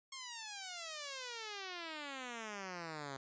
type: exponential sweep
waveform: 5% pulse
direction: down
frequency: 1089 to 133.1 Hz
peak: -32 dBFS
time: 0.12-3.17 s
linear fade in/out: 5 ms
effects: resampled to 16000 Hz